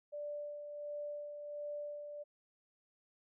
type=tone with tremolo; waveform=sine; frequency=587.3 Hz; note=D5; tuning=in tune; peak=-39 dBFS; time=0.12-2.24 s; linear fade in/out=20 ms; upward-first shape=sine; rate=1.4 Hz; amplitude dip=45%; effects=none